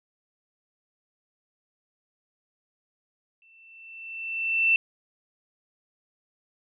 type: tone with exponential growth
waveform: sine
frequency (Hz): 2677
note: E7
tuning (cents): +26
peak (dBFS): -16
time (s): 3.42-4.76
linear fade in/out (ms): 1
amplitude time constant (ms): 290
effects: none